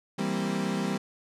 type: chord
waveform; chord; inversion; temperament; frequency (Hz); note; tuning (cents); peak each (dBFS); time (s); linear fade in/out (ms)
35% pulse; C dominant seventh; first; equal; 164.81 / 196 / 233.1 / 261.6; E3 / G3 / Bb3 / C4; 0 / 0 / 0 / 0; -33 / -28 / -33 / -33; 0.18-0.98; 10
effects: low-pass 9000 Hz 12 dB/octave